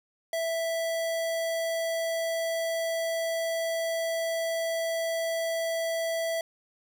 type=tone; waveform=square; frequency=659.3 Hz; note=E5; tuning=in tune; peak=-28 dBFS; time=0.33-6.41 s; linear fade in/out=2 ms; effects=none